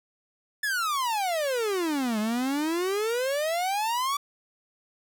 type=exponential two-way sweep; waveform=45% pulse; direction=down then up; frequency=1760 to 208.6 to 1162 Hz; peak=-25 dBFS; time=0.63-4.17 s; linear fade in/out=5 ms; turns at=2.19 s; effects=none